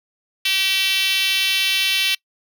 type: tone with high-pass filter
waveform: 5% pulse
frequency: 384.3 Hz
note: G4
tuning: 34 cents flat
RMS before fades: -19 dBFS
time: 0.45-2.15 s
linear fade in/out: 5 ms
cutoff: 2800 Hz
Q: 2.4
effects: noise-tail reverb RT60 0.1 s tail -25 dB re dry